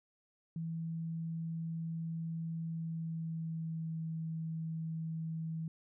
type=tone with pitch glide; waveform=sine; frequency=164 to 161.56 Hz; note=E3 to E3; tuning=-9 to -35 cents; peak=-36 dBFS; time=0.56-5.68 s; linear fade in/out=2 ms; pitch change=-26 cents; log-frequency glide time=2.63-4.01 s; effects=none